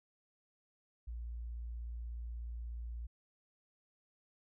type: tone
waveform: sine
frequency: 58.27 Hz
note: A#1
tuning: in tune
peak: -40 dBFS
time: 1.07-3.07 s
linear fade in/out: 10 ms
effects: none